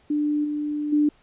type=tone with level steps; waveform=sine; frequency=296.8 Hz; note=D4; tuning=18 cents sharp; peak=-20 / -24 / -16 dBFS; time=0.1-1.09 s; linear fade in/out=5 ms; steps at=0.44 / 0.92 s; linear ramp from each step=10 ms; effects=pink hiss -59 dBFS RMS until 1.22 s + resampled to 8000 Hz